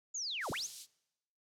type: linear two-way sweep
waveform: sine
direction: down then up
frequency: 7040 to 66.4 to 7040 Hz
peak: -36 dBFS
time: 0.14-0.67 s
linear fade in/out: 10 ms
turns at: 0.51 s
type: high-pass noise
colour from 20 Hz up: pink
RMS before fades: -48 dBFS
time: 0.4-0.87 s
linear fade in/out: 50 ms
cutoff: 3900 Hz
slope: 24 dB/octave
effects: noise-tail reverb RT60 0.9 s tail -24 dB re dry + low-pass 11000 Hz 12 dB/octave